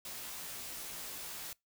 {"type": "noise with comb filter", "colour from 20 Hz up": "white", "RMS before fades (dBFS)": -44, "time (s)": [0.05, 1.53], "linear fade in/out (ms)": 2, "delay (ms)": 15, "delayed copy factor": -1, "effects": ["noise-tail reverb RT60 0.2 s tail -25 dB re dry"]}